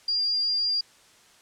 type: tone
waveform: sine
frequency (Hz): 4798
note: D8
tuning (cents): +36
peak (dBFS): -22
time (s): 0.08-0.81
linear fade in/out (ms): 5
effects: white hiss -56 dBFS RMS until 1.41 s + low-pass 8000 Hz 12 dB/octave